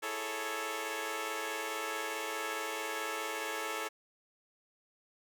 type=chord; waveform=10% pulse; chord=A major seventh; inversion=second; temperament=equal; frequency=329.6 / 415.3 / 440 / 554.4 Hz; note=E4 / G#4 / A4 / C#5; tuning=0 / 0 / 0 / 0 cents; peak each=-36 / -36 / -30 / -33 dBFS; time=0.02-3.89 s; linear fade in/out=20 ms; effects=none